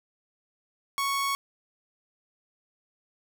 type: tone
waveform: sawtooth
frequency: 1108.7 Hz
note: C#6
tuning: in tune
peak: -22 dBFS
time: 0.98-1.35 s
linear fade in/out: 0 ms
effects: none